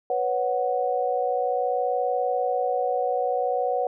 sine chord, B suspended second, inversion none, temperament equal, 493.9 / 554.4 / 740 Hz, B4 / C#5 / F#5, 0 / 0 / 0 cents, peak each -26 / -28 / -25 dBFS, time 0.1-3.87 s, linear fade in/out 2 ms, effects none

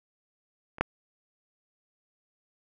clicks, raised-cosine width 0.5 ms, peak -27 / -8 dBFS, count 2, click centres 0.784 / 0.81 s, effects none

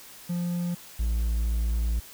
triangle tone pair in turn, 174.61 / 56.87 Hz, F3 / A#1, 0 / -42 cents, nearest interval octave + perfect fifth, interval 1942 cents, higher first, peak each -24 / -21 dBFS, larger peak second, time 0.29-0.75 / 0.99-2 s, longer second, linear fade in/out 10 ms, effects white hiss -47 dBFS RMS until 2.13 s

